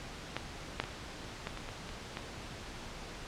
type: clicks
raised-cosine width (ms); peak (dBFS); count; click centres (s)
0.3; -17 / -14 / -22 / -20 / -25 / -27 / -28 / -22; 8; 0.366 / 0.8 / 0.839 / 1.471 / 1.574 / 1.689 / 1.891 / 2.171
effects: pink hiss -45 dBFS RMS until 3.27 s + low-pass 6000 Hz 12 dB/octave

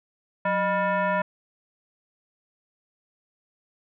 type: tone with frequency modulation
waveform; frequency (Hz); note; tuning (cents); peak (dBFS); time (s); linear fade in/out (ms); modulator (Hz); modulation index
sine; 183.4; F#3; -15; -21; 0.45-1.22; 5; 796; 1.8
effects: none

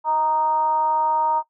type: tone with frequency modulation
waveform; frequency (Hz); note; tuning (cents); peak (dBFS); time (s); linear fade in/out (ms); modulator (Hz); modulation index
sine; 932.3; A#5; 0; -17; 0.04-1.43; 50; 306; 0.42
effects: noise-tail reverb RT60 0.1 s tail -18 dB re dry

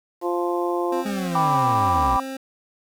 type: harmonic tone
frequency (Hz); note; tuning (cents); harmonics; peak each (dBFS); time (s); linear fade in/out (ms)
174.61; F3; 0; 2 / 3 / 4 / 5 / 6; -23 / -29 / -29 / -31 / -30; 0.21-1.05; 50
type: tone with pitch glide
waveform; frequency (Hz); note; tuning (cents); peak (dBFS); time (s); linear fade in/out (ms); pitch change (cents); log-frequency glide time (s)
25% pulse; 263.4 to 266.3; C4 to C4; +12 to +31; -26; 0.92-2.37; 5; +19; 1.49-1.9
type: linear sweep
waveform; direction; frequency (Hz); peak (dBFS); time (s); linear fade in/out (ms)
40% pulse; down; 210 to 53.5; -24; 1.05-2.17; 10
type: chord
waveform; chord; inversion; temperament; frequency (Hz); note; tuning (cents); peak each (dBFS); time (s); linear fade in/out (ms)
sine; G major; none; equal; 784 / 987.8 / 1174.7; G5 / B5 / D6; 0 / 0 / 0; -22; 1.35-2.2; 2
effects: 8-bit

